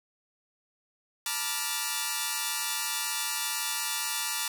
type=chord; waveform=5% pulse; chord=B half-diminished seventh; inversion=third; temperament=equal with one note detuned; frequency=880 / 965.2 / 1174.7 / 1396.9 Hz; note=A5 / B5 / D6 / F6; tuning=0 / -40 / 0 / 0 cents; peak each=-23 dBFS; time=1.26-4.48 s; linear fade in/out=2 ms; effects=none